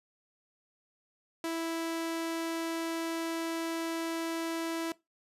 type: tone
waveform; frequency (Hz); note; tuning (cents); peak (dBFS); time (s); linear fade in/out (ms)
sawtooth; 329.6; E4; 0; -28; 1.44-4.92; 2
effects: noise-tail reverb RT60 0.2 s tail -20 dB re dry + resampled to 32000 Hz